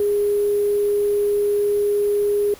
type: tone with sample-and-hold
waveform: sine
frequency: 410.3 Hz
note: G#4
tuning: 21 cents flat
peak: -16 dBFS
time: 0-2.54 s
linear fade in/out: 2 ms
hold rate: 11025 Hz
effects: pink hiss -44 dBFS RMS until 2.59 s

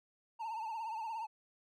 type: tone with vibrato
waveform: triangle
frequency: 893 Hz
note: A5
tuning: 25 cents sharp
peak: -36 dBFS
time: 0.39-1.27 s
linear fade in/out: 20 ms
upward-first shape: triangle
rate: 17 Hz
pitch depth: 92 cents each way
effects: none

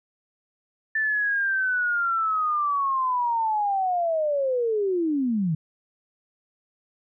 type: linear sweep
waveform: sine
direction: down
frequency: 1771 to 149.2 Hz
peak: -21 dBFS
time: 0.95-5.55 s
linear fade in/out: 5 ms
effects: none

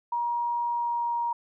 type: tone with pitch glide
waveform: sine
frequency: 950 to 944 Hz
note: A#5 to A#5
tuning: +33 to +22 cents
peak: -25 dBFS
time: 0.12-1.33 s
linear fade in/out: 5 ms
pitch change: -11 cents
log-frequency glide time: 0.65-1.17 s
effects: none

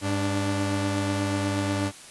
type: tone pair together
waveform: sawtooth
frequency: 100.31 / 292.7 Hz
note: G2 / D4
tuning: +40 / -6 cents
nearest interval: octave + perfect fifth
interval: 1854 cents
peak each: -23 dBFS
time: 0.01-1.92 s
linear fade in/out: 50 ms
effects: white hiss -45 dBFS RMS until 2.1 s + resampled to 24000 Hz

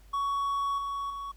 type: tone with level steps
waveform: triangle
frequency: 1119 Hz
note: C#6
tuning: 16 cents sharp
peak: -25 / -29 / -33 dBFS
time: 0.13-1.32 s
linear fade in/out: 10 ms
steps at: 0.78 / 1.1 s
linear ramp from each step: 2 ms
effects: added 50 Hz sine -52 dBFS peak until 1.36 s + pink hiss -63 dBFS RMS until 1.36 s

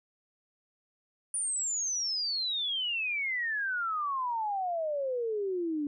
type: exponential sweep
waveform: sine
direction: down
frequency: 9520 to 285.1 Hz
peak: -29 dBFS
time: 1.34-5.87 s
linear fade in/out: 2 ms
effects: none

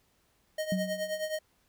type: tone with tremolo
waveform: square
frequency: 622.3 Hz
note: D#5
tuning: in tune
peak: -29 dBFS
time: 0.58-1.39 s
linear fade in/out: 5 ms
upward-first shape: triangle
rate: 9.5 Hz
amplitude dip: 80%
type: tone with exponential decay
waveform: sine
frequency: 186.9 Hz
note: F#3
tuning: 18 cents sharp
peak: -25 dBFS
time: 0.72-1.28 s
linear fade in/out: 2 ms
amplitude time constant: 120 ms
effects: pink hiss -70 dBFS RMS until 1.68 s

